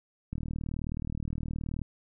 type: click train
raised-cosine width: 5 ms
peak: -22 dBFS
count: 59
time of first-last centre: 0.33-1.817 s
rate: 39 Hz
effects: none